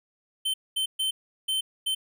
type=tone bursts at uneven times; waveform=square; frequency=3090 Hz; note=G7; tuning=26 cents flat; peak=-25 dBFS; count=5; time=0.45-0.54 / 0.76-0.86 / 0.99-1.11 / 1.48-1.61 / 1.86-1.95 s; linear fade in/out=10 ms; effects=none